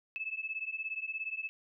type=beating tone pair; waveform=sine; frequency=2600 / 2617 Hz; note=E7 / E7; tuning=-24 / -13 cents; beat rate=17 Hz; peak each=-39 / -38 dBFS; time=0.16-1.49 s; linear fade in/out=0 ms; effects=none